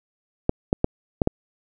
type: clicks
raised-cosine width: 2 ms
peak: -4 dBFS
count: 5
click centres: 0.494 / 0.729 / 0.844 / 1.218 / 1.274 s
effects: none